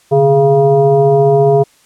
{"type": "tone with frequency modulation", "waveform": "sine", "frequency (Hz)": 415.3, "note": "G#4", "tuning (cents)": 0, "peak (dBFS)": -6, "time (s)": [0.11, 1.64], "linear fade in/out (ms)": 20, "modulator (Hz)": 272, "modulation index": 1, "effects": ["white hiss -50 dBFS RMS until 1.85 s", "low-pass 10000 Hz 12 dB/octave"]}